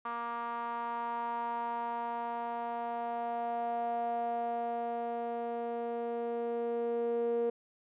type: tone with band-pass filter sweep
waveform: sawtooth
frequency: 235.2 Hz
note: A#3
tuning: 16 cents sharp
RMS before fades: -35 dBFS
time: 0.05-7.5 s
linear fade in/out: 5 ms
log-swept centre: 1100 to 480 Hz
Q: 5.3
effects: resampled to 8000 Hz